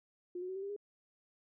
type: tone with pitch steps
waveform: sine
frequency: 355.6 / 365.8 / 376.3 / 387.1 / 398.2 / 409.7 Hz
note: F4 / F#4 / F#4 / G4 / G4 / G#4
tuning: +31 / -20 / +29 / -22 / +27 / -24 cents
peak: -38 dBFS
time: 0.35-0.764 s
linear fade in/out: 5 ms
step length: 69 ms
effects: none